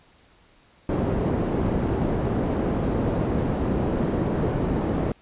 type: low-pass noise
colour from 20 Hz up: white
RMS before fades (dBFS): -24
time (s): 0.89-5.12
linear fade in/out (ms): 2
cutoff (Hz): 370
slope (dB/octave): 12
effects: pink hiss -57 dBFS RMS until 5.21 s + resampled to 8000 Hz